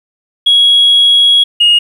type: tone pair in turn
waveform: sine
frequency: 3322 / 2862 Hz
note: G#7 / F7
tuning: 0 / +42 cents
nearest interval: minor third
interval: 258 cents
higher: first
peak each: -3 dBFS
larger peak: neither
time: 0.46-1.44 / 1.6-1.79 s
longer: first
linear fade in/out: 10 ms
effects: tanh soft clip ceiling -1 dBFS + 7-bit